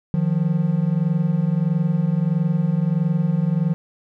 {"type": "tone pair together", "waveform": "triangle", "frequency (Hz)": [154.8, 176.34], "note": ["D#3", "F3"], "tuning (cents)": [-9, 17], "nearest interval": "major second", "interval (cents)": 226, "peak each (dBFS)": -18, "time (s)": [0.14, 3.74], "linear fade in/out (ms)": 0, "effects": []}